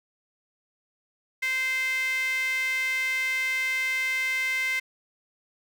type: tone with high-pass filter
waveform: sawtooth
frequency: 520 Hz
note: C5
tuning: 11 cents flat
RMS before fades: -27 dBFS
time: 1.42-4.8 s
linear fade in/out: 10 ms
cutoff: 2000 Hz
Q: 8.8
effects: none